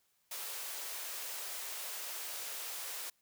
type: high-pass noise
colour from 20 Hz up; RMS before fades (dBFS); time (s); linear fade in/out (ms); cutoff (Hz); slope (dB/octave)
white; -42; 0.31-3.1; 5; 420; 24
effects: white hiss -75 dBFS RMS until 3.21 s